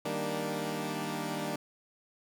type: chord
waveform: 15% pulse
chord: Eb major seventh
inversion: none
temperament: equal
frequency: 155.56 / 196 / 233.1 / 293.7 Hz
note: Eb3 / G3 / Bb3 / D4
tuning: 0 / 0 / 0 / 0 cents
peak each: -32 dBFS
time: 0.05-1.56 s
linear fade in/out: 5 ms
effects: none